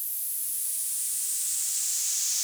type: noise with high-pass filter sweep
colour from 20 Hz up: brown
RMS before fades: -29 dBFS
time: 0-2.43 s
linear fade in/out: 0 ms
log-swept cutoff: 12000 to 6400 Hz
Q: 3.4
effects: none